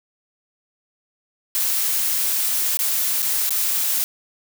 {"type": "noise with dropouts", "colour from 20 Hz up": "blue", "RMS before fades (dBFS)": -21, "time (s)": [1.55, 4.04], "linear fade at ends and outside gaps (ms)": 0, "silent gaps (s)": [[2.771, 2.791], [3.22, 3.227], [3.493, 3.506]], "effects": []}